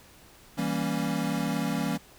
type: chord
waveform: square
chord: E diminished seventh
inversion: none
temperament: equal with one note detuned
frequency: 163.77 / 196 / 233.1 / 277.2 Hz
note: E3 / G3 / Bb3 / Db4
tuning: -11 / 0 / 0 / 0 cents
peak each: -33 dBFS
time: 0.57-1.98 s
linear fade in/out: 20 ms
effects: pink hiss -54 dBFS RMS until 2.18 s